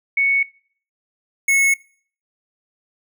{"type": "tone pair in turn", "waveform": ["sine", "square"], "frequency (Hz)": [2217, 2193], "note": ["C#7", "C#7"], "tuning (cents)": [0, -19], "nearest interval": "unison", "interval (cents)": 19, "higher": "first", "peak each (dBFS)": -14, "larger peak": "neither", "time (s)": [[0.17, 0.43], [1.48, 1.74]], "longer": "neither", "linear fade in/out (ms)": 5, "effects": ["noise-tail reverb RT60 0.5 s tail -22 dB re dry"]}